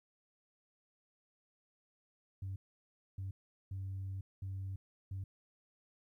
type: tone bursts at uneven times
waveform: sine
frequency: 96.1 Hz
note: G2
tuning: 34 cents flat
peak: -37 dBFS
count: 5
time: 2.42-2.56 / 3.18-3.31 / 3.71-4.21 / 4.42-4.76 / 5.11-5.24 s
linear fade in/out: 5 ms
effects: tanh soft clip ceiling -36 dBFS + 13-bit